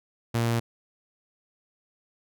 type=tone; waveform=sawtooth; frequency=116.54 Hz; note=A#2; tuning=in tune; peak=-19 dBFS; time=0.34-0.6 s; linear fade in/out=10 ms; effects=none